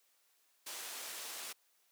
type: low-pass noise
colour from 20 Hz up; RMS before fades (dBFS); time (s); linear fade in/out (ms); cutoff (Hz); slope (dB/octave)
white; -45; 0.66-1.53; 10; 11000; 12
effects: white hiss -73 dBFS RMS until 1.91 s + high-pass 400 Hz 12 dB/octave